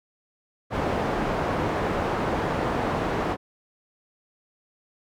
white low-pass noise, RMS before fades -26 dBFS, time 0.7-3.37 s, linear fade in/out 50 ms, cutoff 850 Hz, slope 12 dB/octave, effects none

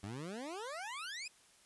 20% pulse exponential sweep, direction up, 93.2 to 2589 Hz, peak -37 dBFS, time 0.03-1.28 s, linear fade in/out 5 ms, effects white hiss -65 dBFS RMS until 1.65 s + resampled to 24000 Hz

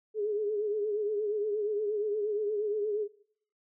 sine tone with vibrato, 420 Hz, G#4, 19 cents sharp, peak -28 dBFS, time 0.14-3.08 s, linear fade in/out 50 ms, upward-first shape sine, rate 8.5 Hz, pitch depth 63 cents each way, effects noise-tail reverb RT60 0.6 s tail -19 dB re dry

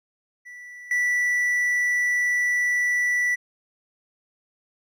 triangle tone with level steps, 1963 Hz, B6, 11 cents flat, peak -37 / -18 dBFS, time 0.45-3.36 s, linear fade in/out 20 ms, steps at 0.91 s, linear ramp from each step 2 ms, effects none

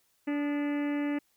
harmonic tone with a mistuned harmonic, 290 Hz, D4, 22 cents flat, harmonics 1 / 2 / 3 / 4 / 5 / 6 / 7 / 8 / 9 / 10, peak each -28 / -40 / -45 / -49 / -52 / -46 / -45 / -50 / -51 / -56 dBFS, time 0.27-1.19 s, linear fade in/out 10 ms, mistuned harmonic 4, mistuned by +86 cents, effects white hiss -71 dBFS RMS until 1.36 s

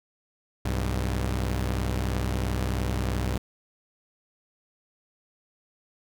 sawtooth tone pair together, 63 / 99.94 Hz, B1 / G2, +35 / +34 cents, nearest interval minor sixth, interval 799 cents, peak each -23 / -26 dBFS, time 0.65-3.38 s, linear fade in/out 5 ms, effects none

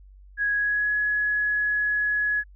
sine tone with pitch glide, 1661.2 to 1686.3 Hz, G#6 to G#6, 0 to +26 cents, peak -21 dBFS, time 0.37-2.44 s, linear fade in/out 50 ms, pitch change +26 cents, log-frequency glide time 0.54-0.94 s, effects added 48 Hz sine -46 dBFS peak until 2.55 s

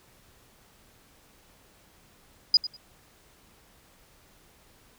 sine tone with echo, 4926 Hz, D#8, 18 cents flat, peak -14 dBFS, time 2.54-2.57 s, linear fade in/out 2 ms, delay 98 ms, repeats 2, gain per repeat -15 dB, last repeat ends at 2.766 s, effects pink hiss -59 dBFS RMS until 4.98 s

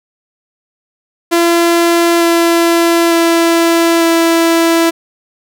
sawtooth tone with pitch steps, 340 / 337.5 / 334.9 / 332.4 Hz, F4 / E4 / E4 / E4, -46 / +41 / +27 / +15 cents, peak -4 dBFS, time 1.31-4.91 s, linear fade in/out 20 ms, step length 900 ms, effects none

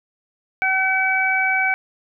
harmonic tone, 761 Hz, F#5, 48 cents sharp, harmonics 1 / 2 / 3, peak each -23 / -21 / -19 dBFS, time 0.62-1.74 s, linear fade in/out 0 ms, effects none

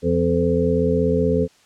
harmonic tone with a mistuned harmonic, 85.2 Hz, F2, 42 cents flat, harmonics 1 / 2 / 3 / 5 / 6, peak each -25 / -22 / -23 / -20 / -23 dBFS, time 0.02-1.48 s, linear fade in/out 50 ms, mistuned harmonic 5, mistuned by +36 cents, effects white hiss -55 dBFS RMS until 1.65 s + low-pass 7000 Hz 12 dB/octave

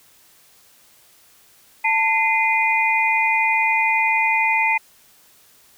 sine tone cluster, 889 / 2062 / 2449 Hz, A5 / C7 / D#7, +18 / -26 / -28 cents, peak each -20 dBFS, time 1.84-4.78 s, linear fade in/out 10 ms, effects white hiss -53 dBFS RMS until 5.77 s

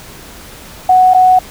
sine tone with dropouts, 740 Hz, F#5, in tune, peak -4 dBFS, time 0.89-1.39 s, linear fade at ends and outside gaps 5 ms, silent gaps 1.137-1.145 s, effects pink hiss -34 dBFS RMS until 1.5 s

